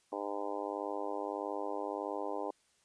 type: harmonic tone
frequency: 101.6 Hz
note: G#2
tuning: 38 cents flat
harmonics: 3 / 4 / 5 / 6 / 7 / 8 / 9 / 10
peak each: -43 / -42 / -42 / -43 / -47 / -43 / -45 / -47 dBFS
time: 0.12-2.51 s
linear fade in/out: 5 ms
effects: white hiss -71 dBFS RMS until 2.84 s + resampled to 22050 Hz